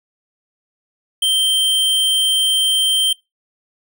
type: tone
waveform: square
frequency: 3136 Hz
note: G7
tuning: in tune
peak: -14 dBFS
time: 1.22-3.13 s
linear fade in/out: 5 ms
effects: noise-tail reverb RT60 0.2 s tail -22 dB re dry